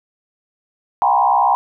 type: tone with frequency modulation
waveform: sine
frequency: 880 Hz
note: A5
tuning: in tune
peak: -11 dBFS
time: 1.02-1.55 s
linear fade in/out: 0 ms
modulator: 64.6 Hz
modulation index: 2.3
effects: none